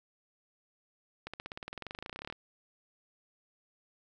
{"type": "accelerating click train", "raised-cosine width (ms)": 0.3, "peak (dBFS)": -24, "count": 26, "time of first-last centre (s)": [1.27, 2.325], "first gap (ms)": 66, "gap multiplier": 0.96, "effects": []}